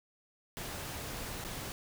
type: noise with dropouts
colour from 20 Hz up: pink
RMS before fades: -41 dBFS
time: 0.57-1.72 s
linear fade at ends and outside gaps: 0 ms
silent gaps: 1.44-1.448 s
effects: none